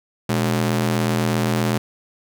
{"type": "ring-modulated tone", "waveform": "sawtooth", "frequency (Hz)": 164.81, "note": "E3", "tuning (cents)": 0, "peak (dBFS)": -11, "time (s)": [0.29, 1.78], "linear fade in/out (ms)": 5, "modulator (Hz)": 43.9, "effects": []}